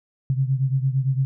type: beating tone pair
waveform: sine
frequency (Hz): 131.1 / 139.9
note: C3 / C#3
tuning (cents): +4 / +16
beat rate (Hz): 8.8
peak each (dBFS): -20 / -24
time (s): 0.3-1.25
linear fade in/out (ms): 0
effects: none